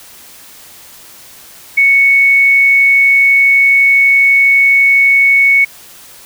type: tone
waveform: sine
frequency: 2217 Hz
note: C#7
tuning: in tune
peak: -5 dBFS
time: 1.77-5.65 s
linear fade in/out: 10 ms
effects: white hiss -37 dBFS RMS until 6.25 s